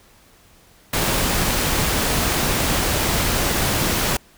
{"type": "noise", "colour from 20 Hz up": "pink", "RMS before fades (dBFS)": -20, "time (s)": [0.93, 4.17], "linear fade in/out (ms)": 5, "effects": ["pink hiss -52 dBFS RMS until 4.37 s"]}